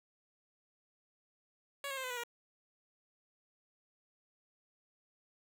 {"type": "tone with pitch steps", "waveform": "10% pulse", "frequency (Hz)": [560, 541.9, 524.3, 507.3, 490.9, 475], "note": ["C#5", "C#5", "C5", "B4", "B4", "A#4"], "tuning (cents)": [18, -39, 3, 46, -10, 33], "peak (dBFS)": -30, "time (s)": [1.84, 2.236], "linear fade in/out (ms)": 2, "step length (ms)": 66, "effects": []}